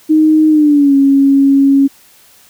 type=tone with pitch glide; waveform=sine; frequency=311.1 to 275.6 Hz; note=D#4 to C#4; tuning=0 to -10 cents; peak=-5 dBFS; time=0.09-1.88 s; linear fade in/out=20 ms; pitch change=-210 cents; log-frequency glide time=0.49-0.95 s; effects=white hiss -45 dBFS RMS until 2.49 s